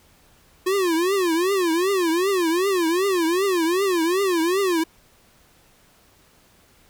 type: tone with vibrato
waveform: square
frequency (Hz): 358.9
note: F4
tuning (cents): +47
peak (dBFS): -19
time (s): 0.66-4.84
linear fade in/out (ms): 10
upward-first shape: triangle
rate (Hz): 2.6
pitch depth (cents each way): 220
effects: pink hiss -56 dBFS RMS until 6.89 s